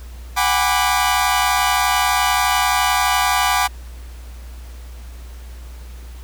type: chord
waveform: sawtooth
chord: G# half-diminished seventh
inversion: third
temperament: equal with one note detuned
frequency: 740 / 811.6 / 987.8 / 1174.7 Hz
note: F#5 / G#5 / B5 / D6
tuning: 0 / -40 / 0 / 0 cents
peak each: -17 dBFS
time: 0.36-3.68 s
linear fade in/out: 20 ms
effects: added 60 Hz sine -32 dBFS peak until 6.23 s + pink hiss -46 dBFS RMS until 6.23 s